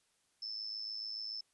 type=tone with amplitude modulation; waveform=sine; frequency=5274 Hz; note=E8; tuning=in tune; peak=-36 dBFS; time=0.42-1.41 s; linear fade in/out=5 ms; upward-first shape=sine; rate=107 Hz; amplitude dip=70%; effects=white hiss -75 dBFS RMS until 1.53 s + resampled to 24000 Hz